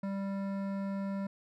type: tone with hard clipping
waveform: triangle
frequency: 196.4 Hz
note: G3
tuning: 4 cents sharp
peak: -35 dBFS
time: 0.03-1.27 s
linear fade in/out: 5 ms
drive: 18 dB
effects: none